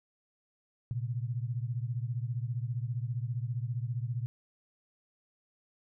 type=beating tone pair; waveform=sine; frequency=116.2 / 131.2 Hz; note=A#2 / C3; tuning=-5 / +5 cents; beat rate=15 Hz; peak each=-33 / -36 dBFS; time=0.91-4.26 s; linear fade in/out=0 ms; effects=none